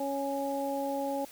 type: harmonic tone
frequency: 277.2 Hz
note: C#4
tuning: in tune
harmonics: 1 / 2 / 3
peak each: -35 / -33 / -35 dBFS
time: 0-1.25 s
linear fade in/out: 5 ms
effects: white hiss -51 dBFS RMS until 1.31 s